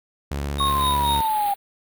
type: tone with vibrato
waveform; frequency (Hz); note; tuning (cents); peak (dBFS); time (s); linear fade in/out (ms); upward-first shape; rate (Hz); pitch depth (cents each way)
sawtooth; 70.9; C#2; +40; -21; 0.31-1.21; 5; sine; 16; 49
type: tone with tremolo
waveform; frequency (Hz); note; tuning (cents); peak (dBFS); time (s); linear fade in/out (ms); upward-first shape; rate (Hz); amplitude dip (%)
square; 3729; A#7; 0; -24; 0.58-1.28; 10; sine; 4.2; 90
type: linear sweep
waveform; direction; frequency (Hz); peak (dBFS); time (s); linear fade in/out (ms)
sine; down; 1104 to 793; -19; 0.6-1.54; 5
type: band-stop noise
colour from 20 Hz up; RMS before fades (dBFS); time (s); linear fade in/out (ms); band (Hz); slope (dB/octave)
white; -35; 0.63-1.56; 50; 4400 to 8800; 96
effects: none